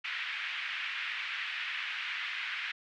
pink band-pass noise, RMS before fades -37 dBFS, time 0.04-2.72 s, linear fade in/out 10 ms, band 1700 to 2900 Hz, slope 24 dB/octave, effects none

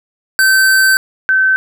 square / sine tone pair in turn, 1544 / 1536.5 Hz, G6 / G6, -27 / -35 cents, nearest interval unison, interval 8 cents, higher first, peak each -8 dBFS, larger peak neither, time 0.39-0.97 / 1.29-1.56 s, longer first, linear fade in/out 0 ms, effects none

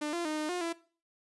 sawtooth tone with pitch steps, 299.4 / 343.8 / 307.5 / 305.8 / 357 / 335.2 Hz, D4 / F4 / D#4 / D#4 / F4 / E4, +33 / -27 / -20 / -30 / +38 / +29 cents, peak -28 dBFS, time 0.01-0.73 s, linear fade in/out 10 ms, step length 120 ms, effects noise-tail reverb RT60 0.4 s tail -19 dB re dry + resampled to 24000 Hz

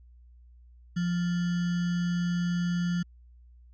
sine tone with sample-and-hold, 174.61 Hz, F3, in tune, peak -25 dBFS, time 0.96-3.03 s, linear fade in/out 10 ms, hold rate 1575 Hz, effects added 60 Hz sine -51 dBFS peak until 3.73 s + resampled to 16000 Hz

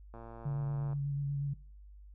click train, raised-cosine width 1 ms, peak -35 dBFS, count 92, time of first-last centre 0.14-0.931 s, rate 115 Hz
sine tone with vibrato, 141.2 Hz, C#3, 32 cents sharp, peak -31 dBFS, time 0.45-1.54 s, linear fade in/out 10 ms, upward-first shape square, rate 8.3 Hz, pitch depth 16 cents each way
effects noise-tail reverb RT60 0.4 s tail -20 dB re dry + added 50 Hz sine -50 dBFS peak until 2.14 s

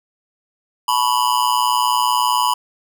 square tone with amplitude modulation, 987.8 Hz, B5, in tune, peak -11 dBFS, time 0.88-2.54 s, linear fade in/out 5 ms, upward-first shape sine, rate 120 Hz, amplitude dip 100%, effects none

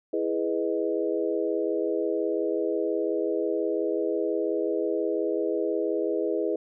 sine chord, E major seventh, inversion none, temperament equal, 329.6 / 415.3 / 493.9 / 622.3 Hz, E4 / G#4 / B4 / D#5, 0 / 0 / 0 / 0 cents, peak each -29 / -28 / -30 / -33 dBFS, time 0.13-6.56 s, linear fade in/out 5 ms, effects none

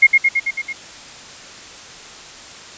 sine tone with echo, 2146 Hz, C7, 43 cents sharp, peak -4 dBFS, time 0.02-0.07 s, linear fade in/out 10 ms, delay 110 ms, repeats 6, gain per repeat -3 dB, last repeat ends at 0.73 s, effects white hiss -37 dBFS RMS until 2.77 s + resampled to 16000 Hz

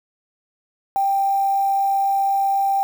sine tone with quantisation, 787 Hz, G5, 7 cents sharp, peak -16 dBFS, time 0.96-2.83 s, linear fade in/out 0 ms, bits 6, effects none

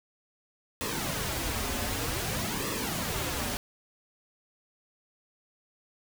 pink noise with flanger, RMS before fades -32 dBFS, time 0.81-3.57 s, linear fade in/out 0 ms, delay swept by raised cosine 1.3 to 6.3 ms, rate 0.53 Hz, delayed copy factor -0.65, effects none

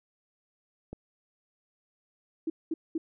click, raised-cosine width 2 ms, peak -26 dBFS, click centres 0.93 s
sine tone bursts, 323.4 Hz, E4, 33 cents flat, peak -27 dBFS, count 3, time 2.47-2.98 s, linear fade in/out 5 ms, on 30 ms, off 210 ms
effects none

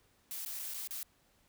blue noise with dropouts, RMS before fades -41 dBFS, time 0.31-1.03 s, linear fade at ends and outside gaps 0 ms, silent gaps 0.45-0.461 / 0.591-0.595 / 0.738-0.744 / 0.874-0.908 s, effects pink hiss -70 dBFS RMS until 1.48 s

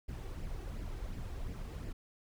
brown noise with flanger, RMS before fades -41 dBFS, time 0.08-1.93 s, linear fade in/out 10 ms, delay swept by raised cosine 0.39 to 2.69 ms, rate 2.8 Hz, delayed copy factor +0.5, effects none

